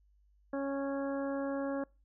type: harmonic tone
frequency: 276.3 Hz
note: C#4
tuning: 6 cents flat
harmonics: 1 / 2 / 3 / 4 / 5 / 6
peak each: -35 / -36 / -46 / -47 / -49 / -49 dBFS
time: 0.53-1.84 s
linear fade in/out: 5 ms
effects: noise-tail reverb RT60 0.3 s tail -25 dB re dry + added 50 Hz sine -64 dBFS peak until 2.04 s